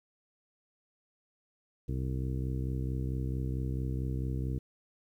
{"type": "harmonic tone", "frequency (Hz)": 64.5, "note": "C2", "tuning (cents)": -24, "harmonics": [1, 2, 3, 4, 5, 6, 7], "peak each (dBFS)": [-34, -34, -43, -43, -43, -50, -48], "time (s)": [1.88, 4.59], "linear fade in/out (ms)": 10, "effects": ["11-bit"]}